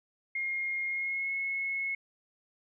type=tone with pitch glide; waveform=sine; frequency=2136 to 2182 Hz; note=C7 to C#7; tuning=+35 to -28 cents; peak=-30 dBFS; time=0.35-1.95 s; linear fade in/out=5 ms; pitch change=+37 cents; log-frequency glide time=0.86-1.33 s; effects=none